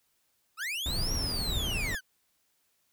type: linear two-way sweep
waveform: 40% pulse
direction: up then down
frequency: 1200 to 5750 to 1461 Hz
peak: -31 dBFS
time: 0.57-2.01 s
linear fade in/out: 50 ms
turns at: 1.13 s
type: noise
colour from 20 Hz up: brown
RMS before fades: -33 dBFS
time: 0.86-1.95 s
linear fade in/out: 0 ms
effects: white hiss -73 dBFS RMS until 2.92 s